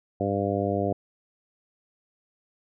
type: harmonic tone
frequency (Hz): 99.7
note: G2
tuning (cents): +30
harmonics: 1 / 2 / 3 / 4 / 5 / 6 / 7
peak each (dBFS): -31 / -31 / -31 / -31 / -31 / -31 / -31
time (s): 0.2-0.93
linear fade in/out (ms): 5
effects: none